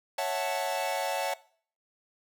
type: chord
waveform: 45% pulse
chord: F# minor seventh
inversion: second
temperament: equal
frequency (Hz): 554.4 / 659.3 / 740 / 880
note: C#5 / E5 / F#5 / A5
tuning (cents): 0 / 0 / 0 / 0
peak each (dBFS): -34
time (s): 0.18-1.34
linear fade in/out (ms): 5
effects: noise-tail reverb RT60 0.5 s tail -20 dB re dry